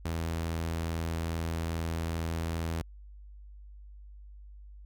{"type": "tone", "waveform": "sawtooth", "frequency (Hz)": 82.41, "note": "E2", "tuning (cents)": 0, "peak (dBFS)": -27, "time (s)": [0.05, 2.82], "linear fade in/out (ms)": 5, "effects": ["added 50 Hz sine -46 dBFS peak until 4.85 s"]}